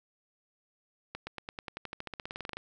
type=accelerating click train; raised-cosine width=0.3 ms; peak=-22 dBFS; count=21; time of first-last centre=1.15-2.57 s; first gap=120 ms; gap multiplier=0.94; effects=none